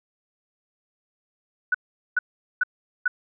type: tone bursts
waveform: sine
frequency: 1484 Hz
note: F#6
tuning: 5 cents sharp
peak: -17 dBFS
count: 4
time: 1.72-3.08 s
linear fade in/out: 5 ms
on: 25 ms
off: 420 ms
effects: none